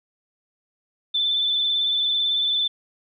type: tone with vibrato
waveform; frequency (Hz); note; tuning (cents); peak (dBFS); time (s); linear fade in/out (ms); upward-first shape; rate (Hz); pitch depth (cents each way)
sine; 3520; A7; 0; -19; 1.14-2.68; 10; triangle; 18; 32
effects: none